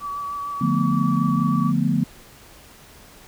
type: tone with vibrato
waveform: sine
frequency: 1145 Hz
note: D6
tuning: 44 cents flat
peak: -26 dBFS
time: 0-1.73 s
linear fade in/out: 50 ms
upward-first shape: sine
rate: 6.6 Hz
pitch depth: 17 cents each way
type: chord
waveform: sine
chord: B half-diminished seventh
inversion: first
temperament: just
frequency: 148.16 / 177.8 / 222.2 / 246.9 Hz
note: D3 / F3 / A3 / B3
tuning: +16 / +31 / +17 / 0 cents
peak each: -23 dBFS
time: 0.61-2.04 s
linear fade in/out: 5 ms
effects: pink hiss -47 dBFS RMS until 3.27 s